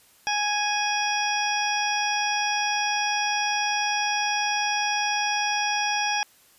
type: harmonic tone with a mistuned harmonic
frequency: 830 Hz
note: G#5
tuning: 1 cent flat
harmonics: 1 / 2 / 3 / 4 / 6 / 7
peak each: -26 / -30 / -29 / -33 / -35 / -31 dBFS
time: 0.27-6.23 s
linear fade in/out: 0 ms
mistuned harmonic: 7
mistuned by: -59 cents
effects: white hiss -57 dBFS RMS until 6.58 s + resampled to 32000 Hz